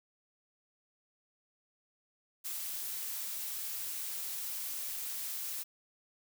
blue noise, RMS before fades -39 dBFS, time 2.44-5.64 s, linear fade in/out 20 ms, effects none

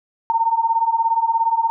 sine beating tone pair, 900 / 917 Hz, A5 / A#5, +39 / -29 cents, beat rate 17 Hz, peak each -20 / -17 dBFS, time 0.3-1.7 s, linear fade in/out 0 ms, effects none

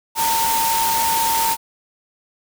sine tone in noise, 910 Hz, A#5, 42 cents flat, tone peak -18 dBFS, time 0.15-1.57 s, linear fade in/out 50 ms, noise white, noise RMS -22 dBFS, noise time 0.15-1.57 s, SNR +1 dB, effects none

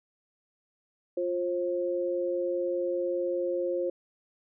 sine tone pair together, 351.6 / 533.3 Hz, F4 / C5, +12 / +33 cents, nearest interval perfect fifth, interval 721 cents, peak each -30 / -29 dBFS, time 1.17-3.9 s, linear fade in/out 5 ms, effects none

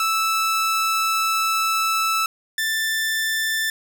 sawtooth tone pair in turn, 1315 / 1771.4 Hz, E6 / A6, -5 / +11 cents, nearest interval perfect fourth, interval 516 cents, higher second, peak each -15 / -17 dBFS, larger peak first, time 0-2.26 / 2.58-3.7 s, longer first, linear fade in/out 2 ms, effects none

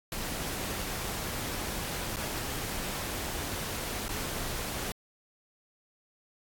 pink noise with dropouts, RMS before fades -35 dBFS, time 0.12-4.92 s, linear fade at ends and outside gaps 2 ms, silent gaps 2.161-2.167 / 4.083-4.091 s, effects AAC 64 kbps

